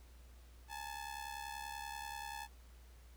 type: ring-modulated tone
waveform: sawtooth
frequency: 866 Hz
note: A5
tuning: 28 cents flat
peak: -37 dBFS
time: 0.68-2.48 s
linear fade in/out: 50 ms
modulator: 35.2 Hz
effects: added 60 Hz sine -56 dBFS peak until 3.16 s + pink hiss -67 dBFS RMS until 3.16 s